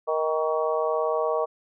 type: harmonic tone with a mistuned harmonic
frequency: 156.9 Hz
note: D#3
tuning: 15 cents sharp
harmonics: 3 / 4 / 5 / 6 / 7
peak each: -26 / -26 / -33 / -34 / -30 dBFS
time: 0.07-1.46 s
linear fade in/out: 20 ms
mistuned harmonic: 7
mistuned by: +38 cents
effects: none